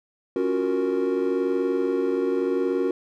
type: chord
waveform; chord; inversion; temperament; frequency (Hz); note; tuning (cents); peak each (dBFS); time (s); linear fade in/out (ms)
triangle; Gb major seventh; second; equal; 277.2 / 349.2 / 370 / 466.2; Db4 / F4 / Gb4 / Bb4; 0 / 0 / 0 / 0; -25 / -28 / -22 / -24; 0.36-2.91; 2
effects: tanh soft clip ceiling -12 dBFS